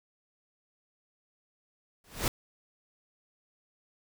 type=noise with exponential growth; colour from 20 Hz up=pink; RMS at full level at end=-25 dBFS; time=2.04-2.28 s; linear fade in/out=2 ms; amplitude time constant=52 ms; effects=none